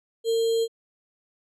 sine tone with sample-and-hold, 455.2 Hz, A#4, 41 cents flat, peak -20 dBFS, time 0.24-0.68 s, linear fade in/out 50 ms, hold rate 3675 Hz, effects low-pass 10000 Hz 12 dB/octave

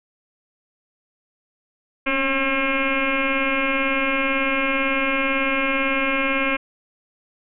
sine tone with frequency modulation, 1344 Hz, E6, 33 cents sharp, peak -18 dBFS, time 2.06-6.57 s, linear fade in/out 10 ms, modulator 267 Hz, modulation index 4.9, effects none

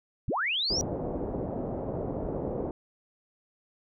sine linear sweep, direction up, 36.71 to 5900 Hz, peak -26 dBFS, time 0.28-0.81 s, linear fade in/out 0 ms
white low-pass noise, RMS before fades -33 dBFS, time 0.7-2.71 s, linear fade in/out 2 ms, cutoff 600 Hz, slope 24 dB/octave
effects none

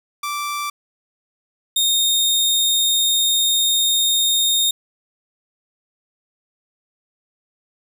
sawtooth tone pair in turn, 1170 / 3685 Hz, D6 / A#7, -7 / -21 cents, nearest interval octave + minor sixth, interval 1986 cents, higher second, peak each -19 / -12 dBFS, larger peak second, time 0.23-0.7 / 1.76-4.71 s, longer second, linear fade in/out 5 ms, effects none

